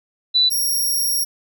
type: tone pair in turn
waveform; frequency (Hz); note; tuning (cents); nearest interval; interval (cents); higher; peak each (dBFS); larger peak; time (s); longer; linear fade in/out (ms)
sine / 5% pulse; 3975 / 5592; B7 / F8; +10 / +1; tritone; 591; second; -12; neither; 0.34-0.5 / 0.5-1.25; second; 20
effects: none